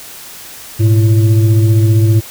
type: tone with frequency modulation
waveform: sine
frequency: 106.4 Hz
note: G#2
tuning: 42 cents sharp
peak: -6 dBFS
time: 0.79-2.21 s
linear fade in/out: 20 ms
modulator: 228 Hz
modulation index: 0.57
effects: white hiss -32 dBFS RMS until 2.3 s